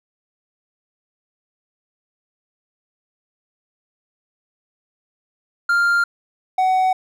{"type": "tone pair in turn", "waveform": "triangle", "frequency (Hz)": [1396.9, 749], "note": ["F6", "F#5"], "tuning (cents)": [0, 21], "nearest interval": "major seventh", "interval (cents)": 1079, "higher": "first", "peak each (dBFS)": -12, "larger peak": "neither", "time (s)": [[5.69, 6.04], [6.58, 6.93]], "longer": "neither", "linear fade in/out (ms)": 5, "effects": []}